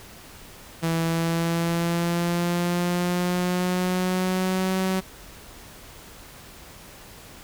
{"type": "tone with pitch glide", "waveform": "sawtooth", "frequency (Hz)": [164.8, 188.22], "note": ["E3", "F#3"], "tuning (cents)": [0, 30], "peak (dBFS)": -18, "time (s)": [0.82, 5.01], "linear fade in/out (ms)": 20, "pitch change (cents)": 230, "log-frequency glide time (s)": [1.03, 4.76], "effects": ["pink hiss -45 dBFS RMS until 7.43 s"]}